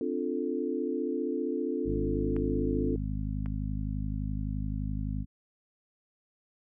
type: chord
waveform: sine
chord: D minor seventh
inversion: third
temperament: equal with one note detuned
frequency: 258.8 / 293.7 / 349.2 / 440 Hz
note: C4 / D4 / F4 / A4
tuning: -19 / 0 / 0 / 0 cents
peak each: -34 dBFS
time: 0.01-2.96 s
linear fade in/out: 2 ms
type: harmonic tone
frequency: 51.7 Hz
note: G#1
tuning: 7 cents flat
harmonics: 1 / 2 / 3 / 4 / 5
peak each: -33 / -36 / -38 / -39 / -40 dBFS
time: 1.84-5.26 s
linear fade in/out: 50 ms
type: clicks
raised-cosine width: 0.5 ms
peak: -29 / -31 dBFS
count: 2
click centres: 2.365 / 3.46 s
effects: none